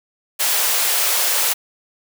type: high-pass noise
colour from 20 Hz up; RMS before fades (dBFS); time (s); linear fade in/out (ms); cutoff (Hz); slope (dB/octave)
white; -18; 0.39-1.54; 20; 450; 24
effects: none